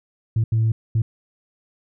sine tone bursts at uneven times, 111.8 Hz, A2, 28 cents sharp, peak -14 dBFS, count 3, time 0.36-0.44 / 0.52-0.72 / 0.95-1.02 s, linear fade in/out 5 ms, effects tanh soft clip ceiling -13 dBFS

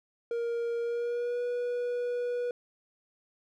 triangle tone with pitch glide, 468.9 to 486.6 Hz, A#4 to B4, +10 to -26 cents, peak -27 dBFS, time 0.31-2.51 s, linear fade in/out 2 ms, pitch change +64 cents, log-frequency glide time 0.81-1.42 s, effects none

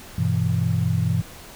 sine chord, E minor, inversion first, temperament just, 98.89 / 123.61 / 164.81 Hz, G2 / B2 / E3, +16 / +2 / 0 cents, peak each -23 dBFS, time 0.18-1.22 s, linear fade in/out 5 ms, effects pink hiss -42 dBFS RMS until 1.55 s

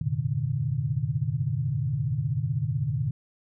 sine tone cluster, 89.8 / 101.2 / 117.8 / 133.4 / 149.8 Hz, F2 / G#2 / A#2 / C3 / D3, +49 / -44 / +19 / +34 / +35 cents, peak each -37 / -36 / -29 / -30 / -29 dBFS, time 0.01-3.11 s, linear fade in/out 5 ms, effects none

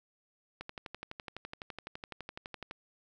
click train, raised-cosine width 0.3 ms, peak -25 dBFS, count 26, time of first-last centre 0.61-2.711 s, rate 11.9 Hz, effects none

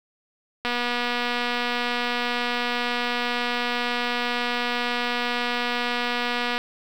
click train, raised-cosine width 0.3 ms, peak -10 dBFS, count 1436, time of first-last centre 0.65-6.58 s, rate 242 Hz, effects 7-bit

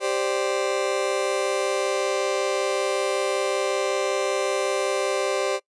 35% pulse chord, G suspended fourth, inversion none, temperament just, 392 / 522.7 / 588 Hz, G4 / C5 / D5, 0 / -2 / +2 cents, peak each -25 dBFS, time 0-5.6 s, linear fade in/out 50 ms, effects noise-tail reverb RT60 0.1 s tail -22 dB re dry + resampled to 22050 Hz

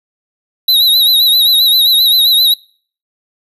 square tone with vibrato, 3889 Hz, B7, 27 cents flat, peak -7 dBFS, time 0.68-2.54 s, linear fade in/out 5 ms, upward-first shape sine, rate 7.6 Hz, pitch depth 73 cents each way, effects noise-tail reverb RT60 0.5 s tail -26 dB re dry

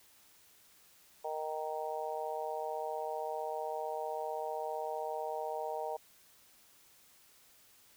harmonic tone, 155.56 Hz, D#3, in tune, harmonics 3 / 4 / 5 / 6, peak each -41 / -40 / -40 / -43 dBFS, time 1.24-5.97 s, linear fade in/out 10 ms, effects white hiss -63 dBFS RMS until 7.96 s

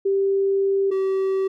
sine / triangle tone pair in turn, 392 / 384.2 Hz, G4 / G4, 0 / -35 cents, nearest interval unison, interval 35 cents, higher first, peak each -17 dBFS, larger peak neither, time 0.05-0.91 / 0.91-1.48 s, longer first, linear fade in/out 10 ms, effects none

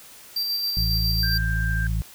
square tone with tremolo, 4699 Hz, D8, in tune, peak -23 dBFS, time 0.36-1.38 s, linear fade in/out 5 ms, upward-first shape square, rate 7.3 Hz, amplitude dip 25%
harmonic tone, 55 Hz, A1, in tune, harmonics 1 / 2 / 3, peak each -23 / -27 / -31 dBFS, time 0.77-2.02 s, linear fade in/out 0 ms
sine tone, 1580 Hz, G6, 13 cents sharp, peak -27 dBFS, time 1.23-1.87 s, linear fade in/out 2 ms
effects white hiss -46 dBFS RMS until 2.14 s

